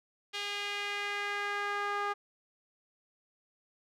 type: tone with band-pass filter sweep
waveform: sawtooth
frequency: 407.7 Hz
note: G#4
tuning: 32 cents flat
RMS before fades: -35 dBFS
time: 0.33-2.14 s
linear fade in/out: 20 ms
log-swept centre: 3200 to 1200 Hz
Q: 1.8
effects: none